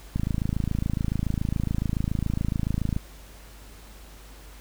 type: click train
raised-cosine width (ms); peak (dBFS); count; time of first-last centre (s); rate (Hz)
5; -13; 77; 0.16-2.964; 27.1
effects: added 50 Hz sine -45 dBFS peak until 4.6 s + pink hiss -50 dBFS RMS until 4.6 s